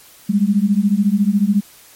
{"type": "beating tone pair", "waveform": "sine", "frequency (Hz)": [196, 210], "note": ["G3", "G#3"], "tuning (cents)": [0, 19], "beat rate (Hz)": 14, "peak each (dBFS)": [-15, -15], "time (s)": [0.29, 1.61], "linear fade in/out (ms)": 10, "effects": ["white hiss -45 dBFS RMS until 1.95 s", "MP3 64 kbps"]}